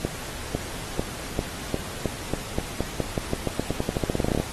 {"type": "accelerating click train", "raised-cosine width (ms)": 2, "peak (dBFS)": -10, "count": 28, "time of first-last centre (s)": [0.05, 4.4], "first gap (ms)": 500, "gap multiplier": 0.89, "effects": ["pink hiss -36 dBFS RMS until 4.52 s", "AAC 32 kbps"]}